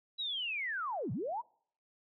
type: linear two-way sweep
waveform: sine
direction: down then up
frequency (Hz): 3951 to 100.6 to 1002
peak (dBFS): -34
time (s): 0.18-1.42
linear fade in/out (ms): 20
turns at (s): 1.12
effects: noise-tail reverb RT60 0.6 s tail -26 dB re dry